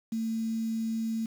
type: tone with quantisation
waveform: sine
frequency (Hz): 224.4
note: A3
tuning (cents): +34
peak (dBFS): -28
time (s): 0.12-1.26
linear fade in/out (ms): 5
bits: 8
effects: none